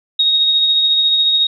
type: tone with tremolo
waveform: sine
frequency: 3753 Hz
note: A#7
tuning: 11 cents sharp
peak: -9 dBFS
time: 0.19-1.47 s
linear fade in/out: 5 ms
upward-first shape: triangle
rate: 14 Hz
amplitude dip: 35%
effects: none